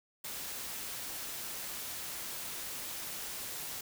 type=noise; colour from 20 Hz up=white; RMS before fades=-41 dBFS; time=0.24-3.81 s; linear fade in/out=5 ms; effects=none